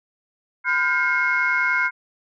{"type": "tone cluster", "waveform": "sine", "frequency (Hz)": [1009, 1419, 1569, 2162], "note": ["B5", "F6", "G6", "C#7"], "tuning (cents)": [37, 27, 1, -44], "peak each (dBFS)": [-26, -22, -23, -21], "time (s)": [0.64, 1.91], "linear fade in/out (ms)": 50, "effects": ["tanh soft clip ceiling -10 dBFS"]}